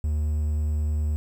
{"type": "tone", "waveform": "triangle", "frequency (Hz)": 75.8, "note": "D#2", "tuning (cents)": -45, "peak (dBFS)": -20, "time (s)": [0.04, 1.16], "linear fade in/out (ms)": 0, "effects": ["9-bit"]}